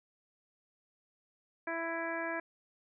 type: harmonic tone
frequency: 331.5 Hz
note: E4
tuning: 10 cents sharp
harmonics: 1 / 2 / 3 / 4 / 5 / 6 / 7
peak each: -41 / -39 / -42 / -47 / -39 / -46 / -46 dBFS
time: 1.67-2.4 s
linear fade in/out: 5 ms
effects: none